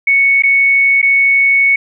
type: tone with dropouts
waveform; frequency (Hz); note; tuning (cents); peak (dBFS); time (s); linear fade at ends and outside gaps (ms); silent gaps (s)
sine; 2217; C#7; 0; -7; 0.07-1.76; 5; 0.423-0.435 / 1.017-1.027
effects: none